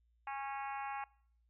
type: harmonic tone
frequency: 274.5 Hz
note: C#4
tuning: 17 cents flat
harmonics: 3 / 4 / 5 / 6 / 7 / 8 / 9 / 10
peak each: -41 / -46 / -51 / -51 / -54 / -53 / -53 / -57 dBFS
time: 0.27-1.04 s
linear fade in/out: 2 ms
effects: noise-tail reverb RT60 0.6 s tail -25 dB re dry + added 58 Hz sine -70 dBFS peak until 1.49 s